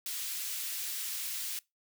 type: high-pass noise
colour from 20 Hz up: white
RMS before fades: -37 dBFS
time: 0.06-1.59 s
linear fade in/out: 2 ms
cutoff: 2200 Hz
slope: 12 dB/octave
effects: noise-tail reverb RT60 0.2 s tail -23 dB re dry